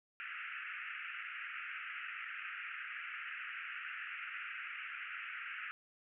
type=band-pass noise; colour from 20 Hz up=pink; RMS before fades=-45 dBFS; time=0.2-5.71 s; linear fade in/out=0 ms; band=1300 to 2800 Hz; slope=96 dB/octave; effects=none